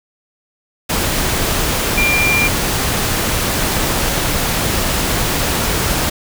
sine tone in noise, 2385 Hz, D7, 26 cents sharp, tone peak -13 dBFS, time 1.97-2.48 s, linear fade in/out 10 ms, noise pink, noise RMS -17 dBFS, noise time 0.89-6.1 s, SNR +1 dB, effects none

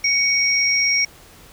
sine tone pair together, 2238 / 5596 Hz, C#7 / F8, +16 / +3 cents, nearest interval octave + major third, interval 1587 cents, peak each -18 dBFS, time 0.04-1.05 s, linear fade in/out 5 ms, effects pink hiss -46 dBFS RMS until 1.52 s

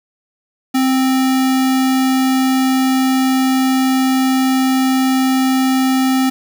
sine tone with sample-and-hold, 261.6 Hz, C4, in tune, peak -11 dBFS, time 0.74-6.3 s, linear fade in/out 10 ms, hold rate 1050 Hz, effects none

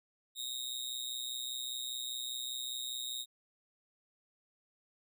sawtooth tone with amplitude modulation, 3744 Hz, A#7, 7 cents sharp, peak -31 dBFS, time 0.35-3.26 s, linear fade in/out 50 ms, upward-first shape sine, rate 125 Hz, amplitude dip 80%, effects none

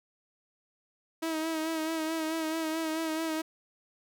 sawtooth tone with vibrato, 320 Hz, D#4, 49 cents sharp, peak -26 dBFS, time 1.22-3.42 s, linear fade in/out 10 ms, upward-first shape sine, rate 4.6 Hz, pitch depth 37 cents each way, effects none

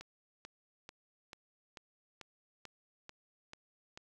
click train, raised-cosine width 0.2 ms, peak -30 dBFS, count 10, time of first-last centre 0.01-3.975 s, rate 2.27 Hz, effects 10-bit

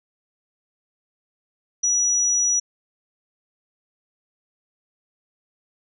sine tone, 5850 Hz, F#8, 21 cents flat, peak -17 dBFS, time 1.83-2.6 s, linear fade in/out 10 ms, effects none

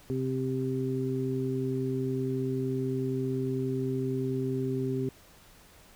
harmonic tone, 130.8 Hz, C3, in tune, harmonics 1 / 2 / 3, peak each -32 / -32 / -32 dBFS, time 0.1-5.09 s, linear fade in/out 0 ms, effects pink hiss -56 dBFS RMS until 5.95 s

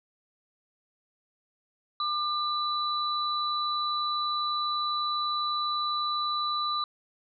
sine tone pair together, 1198 / 3970 Hz, D6 / B7, +34 / +8 cents, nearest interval octave + major sixth, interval 2074 cents, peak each -28 / -31 dBFS, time 2-6.84 s, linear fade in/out 2 ms, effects none

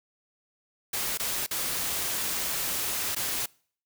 white noise with dropouts, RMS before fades -30 dBFS, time 0.93-3.46 s, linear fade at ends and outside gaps 5 ms, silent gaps 1.175-1.196 / 1.464-1.509 / 3.15-3.163 s, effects noise-tail reverb RT60 0.5 s tail -25 dB re dry

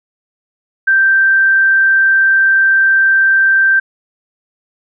sine tone, 1567 Hz, G6, 1 cent flat, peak -7 dBFS, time 0.87-3.8 s, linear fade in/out 10 ms, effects none

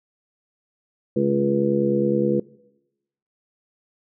harmonic tone with a mistuned harmonic, 69.7 Hz, C#2, 10 cents sharp, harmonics 2 / 3 / 4 / 5 / 6 / 7, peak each -28 / -22 / -33 / -22 / -29 / -23 dBFS, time 1.16-2.4 s, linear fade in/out 5 ms, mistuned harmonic 2, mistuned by -24 cents, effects noise-tail reverb RT60 0.9 s tail -21 dB re dry

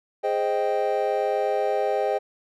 triangle chord, Ab major seventh, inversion none, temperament equal, 415.3 / 523.3 / 622.3 / 784 Hz, Ab4 / C5 / Eb5 / G5, 0 / 0 / 0 / 0 cents, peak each -25 dBFS, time 0.23-2.19 s, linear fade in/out 20 ms, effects none

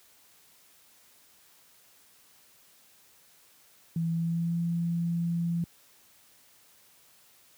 sine tone with pitch glide, 165.7 to 169.77 Hz, E3 to F3, +9 to -49 cents, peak -26 dBFS, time 3.96-5.64 s, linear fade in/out 2 ms, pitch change +42 cents, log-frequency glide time 4.11-4.58 s, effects white hiss -60 dBFS RMS until 7.57 s + high-pass 60 Hz 12 dB/octave

